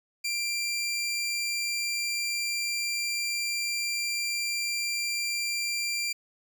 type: tone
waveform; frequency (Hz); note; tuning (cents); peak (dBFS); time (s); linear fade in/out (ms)
20% pulse; 2371; D7; +16; -23; 0.24-6.13; 10
effects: none